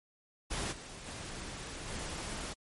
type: noise with level steps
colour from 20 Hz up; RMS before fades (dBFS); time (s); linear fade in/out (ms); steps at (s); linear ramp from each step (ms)
pink; -36 / -47 / -43 / -40; 0.5-2.54; 20; 0.71 / 1.05 / 1.87; 20
effects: MP3 48 kbps